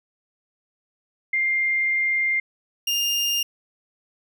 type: tone pair in turn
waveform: sine / 30% pulse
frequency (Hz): 2106 / 2811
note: C7 / F7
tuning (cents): +11 / +11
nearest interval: perfect fourth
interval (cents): 500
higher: second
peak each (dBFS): -19 / -18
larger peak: second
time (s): 1.33-2.4 / 2.87-3.43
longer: first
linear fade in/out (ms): 5
effects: none